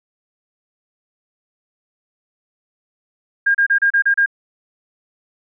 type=tone bursts; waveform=sine; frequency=1614 Hz; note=G#6; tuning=50 cents flat; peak=-11 dBFS; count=7; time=3.46-4.261 s; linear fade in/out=10 ms; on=87 ms; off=32 ms; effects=none